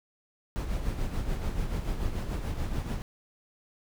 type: noise with tremolo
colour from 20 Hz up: brown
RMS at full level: -29 dBFS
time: 0.56-3.02 s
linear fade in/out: 0 ms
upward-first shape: sine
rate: 6.9 Hz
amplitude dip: 50%
effects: none